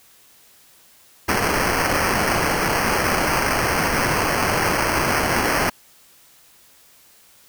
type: noise with sample-and-hold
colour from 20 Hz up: white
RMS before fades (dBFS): -20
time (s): 1.28-5.7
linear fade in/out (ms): 10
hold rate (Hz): 3675
effects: white hiss -52 dBFS RMS until 7.48 s